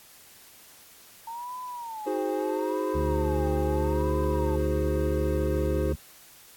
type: tone with vibrato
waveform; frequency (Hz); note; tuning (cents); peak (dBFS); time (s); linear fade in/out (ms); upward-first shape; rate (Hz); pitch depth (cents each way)
sine; 899; A5; +37; -34; 1.27-4.56; 5; sine; 0.77; 190
type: chord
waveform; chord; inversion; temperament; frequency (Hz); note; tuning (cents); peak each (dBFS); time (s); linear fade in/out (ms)
triangle; Ab dominant seventh; second; equal with one note detuned; 315.5 / 370 / 415.3 / 523.3; Eb4 / Gb4 / Ab4 / C5; +24 / 0 / 0 / 0; -30; 2.06-5.93; 10
type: harmonic tone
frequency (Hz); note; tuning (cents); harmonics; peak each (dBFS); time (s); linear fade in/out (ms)
73.42; D2; 0; 1 / 2 / 3; -27 / -33 / -37; 2.94-5.96; 20
effects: white hiss -52 dBFS RMS until 6.56 s + AAC 64 kbps